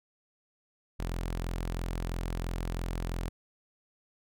sawtooth tone, 43 Hz, F1, 26 cents flat, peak -28 dBFS, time 0.99-3.29 s, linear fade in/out 10 ms, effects none

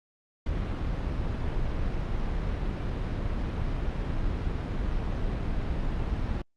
brown noise, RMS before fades -29 dBFS, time 0.46-6.42 s, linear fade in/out 5 ms, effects low-pass 4000 Hz 12 dB/octave + Opus 48 kbps

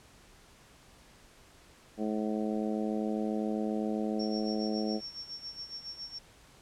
harmonic tone, 107.5 Hz, A2, 40 cents flat, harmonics 2 / 3 / 4 / 5 / 6 / 7, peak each -32 / -36 / -38 / -40 / -42 / -43 dBFS, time 1.97-5.01 s, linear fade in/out 50 ms
sine tone with tremolo, 5480 Hz, F8, 34 cents flat, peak -37 dBFS, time 4.19-6.19 s, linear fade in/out 10 ms, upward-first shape sine, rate 7.2 Hz, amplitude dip 75%
effects pink hiss -58 dBFS RMS until 6.61 s + low-pass 10000 Hz 12 dB/octave

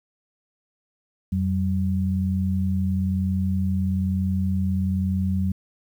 sine tone pair together, 88.92 / 190 Hz, F2 / F#3, +32 / +46 cents, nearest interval octave + minor second, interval 1314 cents, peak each -23 dBFS, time 1.32-5.52 s, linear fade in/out 5 ms, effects 9-bit

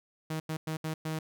sawtooth tone bursts at uneven times, 157.8 Hz, D#3, 25 cents sharp, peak -28 dBFS, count 5, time 0.3-0.4 / 0.49-0.57 / 0.67-0.77 / 0.84-0.94 / 1.05-1.19 s, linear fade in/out 5 ms, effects none

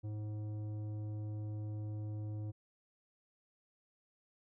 sine tone with tanh clipping, 106.1 Hz, G#2, 38 cents sharp, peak -40 dBFS, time 0.03-2.52 s, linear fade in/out 20 ms, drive 11 dB, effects none

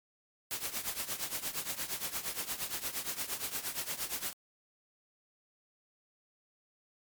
white noise with tremolo, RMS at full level -34 dBFS, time 0.51-4.33 s, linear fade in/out 0 ms, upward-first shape triangle, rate 8.6 Hz, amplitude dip 85%, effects MP3 96 kbps

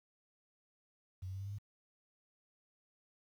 sine tone with pitch steps, 92.5 / 94.44 / 96.43 / 98.45 / 100.52 / 102.64 Hz, F#2 / F#2 / G2 / G2 / G2 / G#2, 0 / +36 / -28 / +8 / +44 / -20 cents, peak -40 dBFS, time 1.22-1.586 s, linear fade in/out 10 ms, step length 61 ms, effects 11-bit

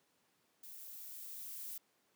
violet noise with level ramp, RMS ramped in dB -52 to -45 dBFS, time 0.63-1.78 s, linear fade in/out 5 ms, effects pink hiss -75 dBFS RMS until 2.15 s + high-pass 200 Hz 12 dB/octave

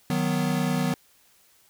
square chord, B major, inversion first, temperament equal, 155.56 / 185 / 246.9 Hz, D#3 / F#3 / B3, 0 / 0 / 0 cents, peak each -28 dBFS, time 0.1-0.94 s, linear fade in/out 2 ms, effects white hiss -60 dBFS RMS until 1.69 s

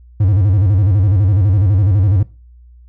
triangle tone with vibrato, 98 Hz, G2, in tune, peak -7 dBFS, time 0.2-2.23 s, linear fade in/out 5 ms, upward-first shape square, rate 12 Hz, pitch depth 130 cents each way, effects noise-tail reverb RT60 0.3 s tail -19 dB re dry + added 60 Hz sine -39 dBFS peak until 2.88 s

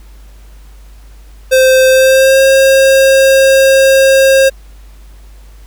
square tone with pitch glide, 521 to 536.6 Hz, C5 to C5, -7 to +44 cents, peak -5 dBFS, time 1.51-4.5 s, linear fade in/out 20 ms, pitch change +51 cents, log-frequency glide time 1.89-2.41 s, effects added 50 Hz sine -33 dBFS peak until 5.66 s + pink hiss -47 dBFS RMS until 5.66 s

